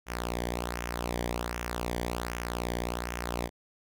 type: tone with flanger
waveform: sawtooth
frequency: 59.6 Hz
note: A#1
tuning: 39 cents sharp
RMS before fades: -34 dBFS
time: 0.06-3.5 s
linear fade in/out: 50 ms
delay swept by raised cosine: 0.23 to 0.76 ms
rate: 1.3 Hz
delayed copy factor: -0.7
effects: none